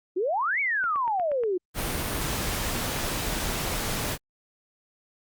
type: exponential two-way sweep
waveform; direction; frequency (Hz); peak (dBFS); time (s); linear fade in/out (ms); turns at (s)
sine; up then down; 338.9 to 2308 to 347; -23; 0.16-1.58; 10; 0.6
type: click train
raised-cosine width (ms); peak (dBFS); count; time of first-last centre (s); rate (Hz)
0.5; -26; 6; 0.84-1.436; 8.39
type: noise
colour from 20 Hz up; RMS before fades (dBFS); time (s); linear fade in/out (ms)
pink; -29; 1.74-4.18; 50
effects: Opus 48 kbps